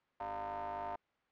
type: ring-modulated tone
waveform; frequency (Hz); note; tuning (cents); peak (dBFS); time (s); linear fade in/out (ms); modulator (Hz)
35% pulse; 103.9; G#2; +1; -34; 0.2-0.96; 5; 805
effects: white hiss -75 dBFS RMS until 1.31 s + low-pass 2000 Hz 12 dB/octave